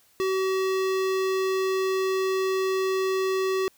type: tone with notch filter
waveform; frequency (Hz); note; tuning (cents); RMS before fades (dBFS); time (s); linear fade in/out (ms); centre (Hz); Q
square; 380; F#4; +46; -25; 0.2-3.68; 0; 10000; 1.1
effects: white hiss -61 dBFS RMS until 3.77 s